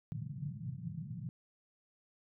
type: band-pass noise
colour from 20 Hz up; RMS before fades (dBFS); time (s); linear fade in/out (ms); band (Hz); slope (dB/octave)
white; -42; 0.12-1.29; 0; 110 to 170; 48
effects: none